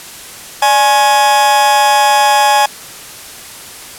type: tone with amplitude modulation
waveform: 40% pulse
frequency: 836 Hz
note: G#5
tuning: 11 cents sharp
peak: -3 dBFS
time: 0.62-2.66 s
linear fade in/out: 5 ms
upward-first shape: sine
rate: 249 Hz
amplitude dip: 75%
effects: white hiss -31 dBFS RMS until 3.98 s + low-pass 12000 Hz 12 dB/octave